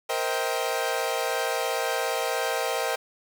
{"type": "chord", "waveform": "sawtooth", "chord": "C minor seventh", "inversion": "third", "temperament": "equal with one note detuned", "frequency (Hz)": [466.2, 523.3, 638.6, 784], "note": ["Bb4", "C5", "Eb5", "G5"], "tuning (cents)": [0, 0, 45, 0], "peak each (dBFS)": -27, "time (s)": [0.09, 2.96], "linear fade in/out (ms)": 10, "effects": ["8-bit"]}